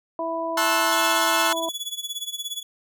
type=harmonic tone; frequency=329.6 Hz; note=E4; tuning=in tune; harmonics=1 / 2 / 3; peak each=-32 / -27 / -29 dBFS; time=0.19-1.69 s; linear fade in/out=2 ms
type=chord; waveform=sawtooth; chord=F# half-diminished seventh; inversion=first; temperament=equal with one note detuned; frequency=880 / 1069.1 / 1318.5 / 1480 Hz; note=A5 / C6 / E6 / F#6; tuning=0 / +37 / 0 / 0 cents; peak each=-22 dBFS; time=0.57-1.53 s; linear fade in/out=5 ms
type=tone with tremolo; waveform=sawtooth; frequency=3400 Hz; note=G#7; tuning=40 cents sharp; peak=-23 dBFS; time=0.92-2.63 s; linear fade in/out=5 ms; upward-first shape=sine; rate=17 Hz; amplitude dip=85%
effects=none